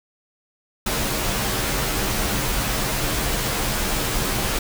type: noise with comb filter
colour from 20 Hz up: pink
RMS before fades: -23 dBFS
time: 0.86-4.59 s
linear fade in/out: 5 ms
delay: 12 ms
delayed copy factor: -0.75
effects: none